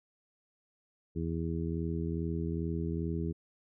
harmonic tone, 82.41 Hz, E2, in tune, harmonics 1 / 2 / 3 / 4 / 5, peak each -36 / -35 / -40 / -39 / -41 dBFS, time 1.15-3.33 s, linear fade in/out 20 ms, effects none

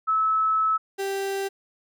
sine / 35% pulse tone pair in turn, 1300 / 391.7 Hz, E6 / G4, -24 / -1 cents, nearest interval octave + major sixth, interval 2077 cents, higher first, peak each -19 / -24 dBFS, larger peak first, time 0.07-0.78 / 0.98-1.49 s, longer first, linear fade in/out 20 ms, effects none

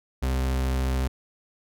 40% pulse tone with vibrato, 65 Hz, C2, 11 cents flat, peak -22 dBFS, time 0.22-1.08 s, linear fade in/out 10 ms, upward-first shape sine, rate 14 Hz, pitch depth 10 cents each way, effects none

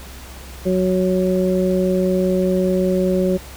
harmonic tone, 185 Hz, F#3, in tune, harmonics 1 / 2 / 3, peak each -18 / -19 / -21 dBFS, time 0.65-3.38 s, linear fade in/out 20 ms, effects added 65 Hz sine -36 dBFS peak until 3.56 s + pink hiss -39 dBFS RMS until 3.56 s

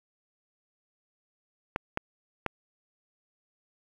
clicks, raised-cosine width 0.5 ms, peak -13 dBFS, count 3, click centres 1.761 / 1.974 / 2.463 s, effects 8-bit

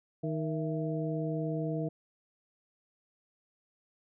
harmonic tone with a mistuned harmonic, 156.6 Hz, D#3, 11 cents sharp, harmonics 1 / 2 / 3 / 4, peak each -33 / -36 / -38 / -39 dBFS, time 0.23-1.89 s, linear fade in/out 10 ms, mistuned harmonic 4, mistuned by +91 cents, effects none

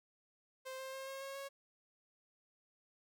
sawtooth tone with pitch steps, 523 / 528.5 / 534 / 539.6 / 545.2 / 550.9 Hz, C5 / C5 / C5 / C#5 / C#5 / C#5, -1 / +17 / +35 / -47 / -29 / -11 cents, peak -40 dBFS, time 0.65-1.49 s, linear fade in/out 20 ms, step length 140 ms, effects none

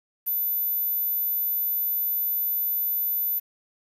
sine tone, 13990 Hz, A9, 11 cents flat, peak -22 dBFS, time 0.26-3.4 s, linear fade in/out 20 ms, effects tanh soft clip ceiling -18 dBFS + 8-bit

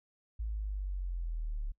sine linear sweep, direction down, 55 to 35.06 Hz, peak -33 dBFS, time 0.39-1.72 s, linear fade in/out 10 ms, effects noise-tail reverb RT60 0.1 s tail -24 dB re dry

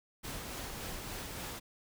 pink noise with tremolo, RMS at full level -41 dBFS, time 0.23-1.6 s, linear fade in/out 20 ms, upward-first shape sine, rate 3.5 Hz, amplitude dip 25%, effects none

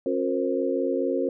sine tone cluster, 271.1 / 358.8 / 464.5 / 529 Hz, C#4 / F4 / A#4 / C5, -38 / +47 / -6 / +19 cents, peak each -28 dBFS, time 0.06-1.29 s, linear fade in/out 2 ms, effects none

